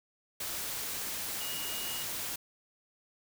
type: tone in noise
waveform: sine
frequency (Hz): 2879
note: F#7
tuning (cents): -48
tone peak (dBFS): -41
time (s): 1.4-2.03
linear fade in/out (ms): 5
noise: white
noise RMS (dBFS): -37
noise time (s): 0.4-2.36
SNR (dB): -7
effects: none